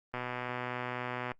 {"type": "click train", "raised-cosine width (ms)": 0.5, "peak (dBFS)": -21, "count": 147, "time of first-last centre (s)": [0.14, 1.317], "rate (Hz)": 124, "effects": ["noise-tail reverb RT60 0.1 s tail -20 dB re dry", "Opus 32 kbps"]}